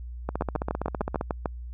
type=two click trains; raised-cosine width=1 ms; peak=-12 / -14 dBFS; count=8 / 15; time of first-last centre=0.41-1.458 / 0.29-1.211 s; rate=6.68 / 15.2 Hz; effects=added 60 Hz sine -35 dBFS peak until 1.73 s